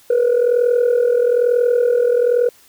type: tone with amplitude modulation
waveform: sine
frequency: 484 Hz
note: B4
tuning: 35 cents flat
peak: -7 dBFS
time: 0.1-2.49 s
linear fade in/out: 5 ms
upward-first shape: sine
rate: 41.1 Hz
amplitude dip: 75%
effects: tanh soft clip ceiling -8 dBFS + white hiss -50 dBFS RMS until 2.68 s